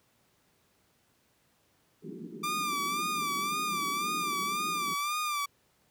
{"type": "band-pass noise", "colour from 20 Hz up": "pink", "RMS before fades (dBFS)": -43, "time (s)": [2.02, 4.95], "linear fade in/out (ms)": 20, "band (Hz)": [160, 420], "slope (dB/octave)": 96}
{"type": "tone with vibrato", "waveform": "sawtooth", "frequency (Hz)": 1183, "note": "D6", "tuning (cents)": 12, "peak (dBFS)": -26, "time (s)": [2.43, 5.46], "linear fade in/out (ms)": 10, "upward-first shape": "sine", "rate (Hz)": 1.9, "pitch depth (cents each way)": 65}
{"effects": ["pink hiss -69 dBFS RMS until 5.9 s", "high-pass 80 Hz 12 dB/octave"]}